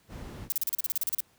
brown noise, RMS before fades -36 dBFS, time 0.08-0.49 s, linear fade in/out 50 ms
violet noise bursts, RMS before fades -28 dBFS, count 13, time 0.5-1.205 s, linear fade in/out 0 ms, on 21 ms, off 36 ms
effects pink hiss -64 dBFS RMS until 1.38 s + high-pass 60 Hz 12 dB/octave

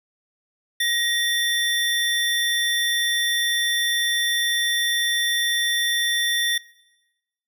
square tone pair together, 1886 / 3540 Hz, A#6 / A7, +20 / +10 cents, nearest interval major seventh, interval 1090 cents, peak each -23 dBFS, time 0.8-6.58 s, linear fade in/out 5 ms, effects noise-tail reverb RT60 1.0 s tail -21 dB re dry

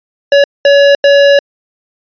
square tone bursts at uneven times, 565 Hz, C#5, 33 cents sharp, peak -4 dBFS, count 3, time 0.32-0.44 / 0.65-0.95 / 1.04-1.39 s, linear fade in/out 2 ms, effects resampled to 11025 Hz

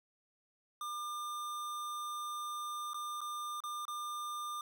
square tone with dropouts, 1200 Hz, D6, 37 cents sharp, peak -39 dBFS, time 0.81-4.61 s, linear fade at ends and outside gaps 2 ms, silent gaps 2.934-2.943 / 3.207-3.214 / 3.604-3.637 / 3.853-3.88 s, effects none

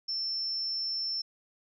sine tone, 5360 Hz, E8, 28 cents sharp, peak -30 dBFS, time 0.08-1.22 s, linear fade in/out 10 ms, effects none

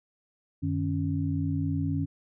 sine tone cluster, 93 / 152.5 / 276.3 Hz, F#2 / D#3 / C#4, +9 / -34 / -6 cents, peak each -30 dBFS, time 0.62-2.06 s, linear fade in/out 20 ms, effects none

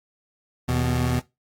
25% pulse tone pair together, 80.06 / 124.2 Hz, D#2 / B2, +50 / +10 cents, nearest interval minor sixth, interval 760 cents, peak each -22 / -19 dBFS, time 0.68-1.2 s, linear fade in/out 10 ms, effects noise-tail reverb RT60 0.2 s tail -18 dB re dry + AAC 64 kbps

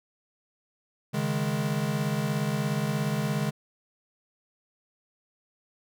square chord, C# suspended second, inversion none, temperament equal, 138.59 / 155.56 / 207.7 Hz, C#3 / D#3 / G#3, 0 / 0 / 0 cents, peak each -31 dBFS, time 1.13-3.51 s, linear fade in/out 20 ms, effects none

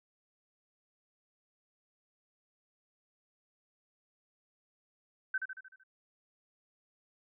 sine tone with echo, 1536 Hz, G6, 36 cents flat, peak -29 dBFS, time 5.34-5.38 s, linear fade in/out 5 ms, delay 76 ms, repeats 6, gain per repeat -5 dB, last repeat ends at 5.836 s, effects none

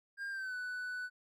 triangle tone with pitch glide, 1606 to 1489.8 Hz, G6 to F#6, +41 to +11 cents, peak -36 dBFS, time 0.17-1.1 s, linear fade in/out 50 ms, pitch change -130 cents, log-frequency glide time 0.29-0.55 s, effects none

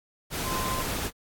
sine tone in noise, 1038 Hz, C6, 14 cents flat, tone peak -31 dBFS, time 0.43-0.85 s, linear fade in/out 50 ms, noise pink, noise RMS -31 dBFS, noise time 0.3-1.11 s, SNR -3 dB, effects AAC 64 kbps

